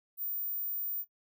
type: tone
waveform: sine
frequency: 14750 Hz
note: A#9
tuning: 20 cents flat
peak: -32 dBFS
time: 0.17-1.05 s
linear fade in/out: 50 ms
effects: noise-tail reverb RT60 0.2 s tail -26 dB re dry